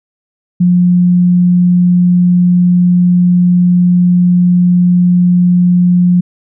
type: tone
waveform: sine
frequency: 177.9 Hz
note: F3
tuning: 32 cents sharp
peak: -5 dBFS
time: 0.6-6.21 s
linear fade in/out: 10 ms
effects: none